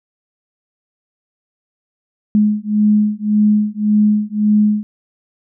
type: beating tone pair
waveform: sine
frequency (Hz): 209.6 / 211.4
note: G#3 / G#3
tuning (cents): +16 / +31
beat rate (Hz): 1.8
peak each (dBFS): -14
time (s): 2.35-4.83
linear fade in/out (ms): 0
effects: none